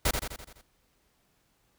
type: noise with echo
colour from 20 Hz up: pink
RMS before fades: -25 dBFS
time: 0.05-0.11 s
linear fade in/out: 5 ms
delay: 84 ms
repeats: 6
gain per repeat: -5 dB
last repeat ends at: 0.614 s
effects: pink hiss -70 dBFS RMS until 1.78 s